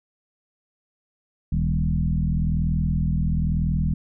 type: tone with frequency modulation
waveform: sine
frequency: 110.8 Hz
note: A2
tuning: 13 cents sharp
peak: -19 dBFS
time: 1.52-3.94 s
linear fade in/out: 5 ms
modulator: 41 Hz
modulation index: 2.1
effects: none